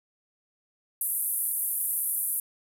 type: band-pass noise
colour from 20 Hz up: white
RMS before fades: -29 dBFS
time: 1.01-2.4 s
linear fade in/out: 2 ms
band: 10000 to 13000 Hz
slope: 48 dB/octave
effects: none